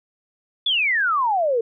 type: exponential sweep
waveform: sine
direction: down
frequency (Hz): 3520 to 442.8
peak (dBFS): -17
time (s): 0.66-1.61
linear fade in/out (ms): 5
effects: none